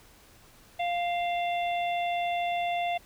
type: harmonic tone with a mistuned harmonic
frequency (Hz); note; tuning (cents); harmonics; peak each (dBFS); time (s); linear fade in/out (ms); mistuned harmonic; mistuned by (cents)
698.5; F5; 0; 1 / 3 / 4 / 5; -27 / -37 / -39 / -41; 0.79-2.98; 10; 4; -43
effects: pink hiss -56 dBFS RMS until 3.05 s